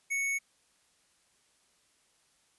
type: tone with sample-and-hold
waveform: sine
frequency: 2217 Hz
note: C#7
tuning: in tune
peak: -28 dBFS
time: 0.1-0.39 s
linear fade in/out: 20 ms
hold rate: 8820 Hz
effects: white hiss -69 dBFS RMS until 2.58 s + resampled to 24000 Hz